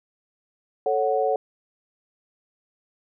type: chord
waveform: sine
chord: F# minor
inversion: first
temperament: equal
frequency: 440 / 554.4 / 740 Hz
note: A4 / C#5 / F#5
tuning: 0 / 0 / 0 cents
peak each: -24 dBFS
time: 0.86-1.36 s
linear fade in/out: 2 ms
effects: none